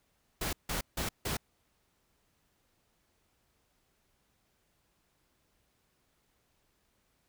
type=noise bursts; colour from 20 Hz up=pink; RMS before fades=-34 dBFS; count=4; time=0.41-1.37 s; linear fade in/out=5 ms; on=120 ms; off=160 ms; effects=pink hiss -74 dBFS RMS until 7.28 s